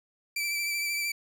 sawtooth tone with vibrato, 2331 Hz, D7, 14 cents flat, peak -25 dBFS, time 0.36-1.12 s, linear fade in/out 5 ms, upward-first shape sine, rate 13 Hz, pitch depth 23 cents each way, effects none

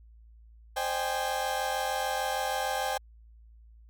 35% pulse chord, Ab major seventh, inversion first, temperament equal with one note detuned, 523.3 / 608.4 / 784 / 830.6 Hz, C5 / Eb5 / G5 / Ab5, 0 / -39 / 0 / 0 cents, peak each -34 / -36 / -30 / -33 dBFS, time 0.76-2.98 s, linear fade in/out 10 ms, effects added 56 Hz sine -51 dBFS peak until 3.89 s

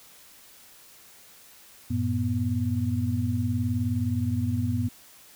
sine tone cluster, 93.8 / 113.1 / 244.5 Hz, F#2 / A2 / B3, +24 / +48 / -17 cents, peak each -28 dBFS, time 1.9-4.89 s, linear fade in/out 10 ms, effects white hiss -52 dBFS RMS until 5.35 s

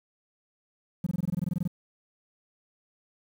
triangle tone bursts, 175.6 Hz, F3, 10 cents sharp, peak -21 dBFS, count 14, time 1.04-1.677 s, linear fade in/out 5 ms, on 26 ms, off 21 ms, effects tanh soft clip ceiling -20 dBFS + 9-bit

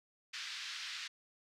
white band-pass noise, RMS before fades -44 dBFS, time 0.33-1.08 s, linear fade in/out 10 ms, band 1500 to 4900 Hz, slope 24 dB/octave, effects none

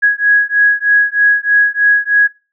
sine beating tone pair, 1661.2 / 1664.4 Hz, G#6 / G#6, 0 / +3 cents, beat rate 3.2 Hz, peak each -11 dBFS, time 0.02-2.28 s, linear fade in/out 20 ms, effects noise-tail reverb RT60 0.3 s tail -20 dB re dry

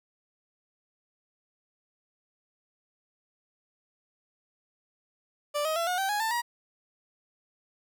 30% pulse tone with pitch steps, 587.3 / 629.5 / 674.6 / 723.1 / 774.9 / 830.6 / 890.2 / 954.1 Hz, D5 / D#5 / E5 / F#5 / G5 / G#5 / A5 / A#5, 0 / +20 / +40 / -40 / -20 / 0 / +20 / +40 cents, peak -24 dBFS, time 5.54-6.42 s, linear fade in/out 20 ms, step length 110 ms, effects none

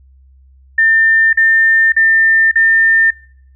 sine tone bursts, 1800 Hz, A6, 39 cents sharp, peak -7 dBFS, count 4, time 0.78-3.106 s, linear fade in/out 5 ms, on 550 ms, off 42 ms, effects noise-tail reverb RT60 0.7 s tail -26 dB re dry + added 66 Hz sine -42 dBFS peak until 3.55 s

